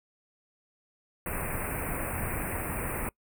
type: band-stop noise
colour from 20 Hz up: pink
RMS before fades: -33 dBFS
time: 1.26-3.09 s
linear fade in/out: 2 ms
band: 2600 to 8400 Hz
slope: 96 dB/octave
effects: noise-tail reverb RT60 0.1 s tail -24 dB re dry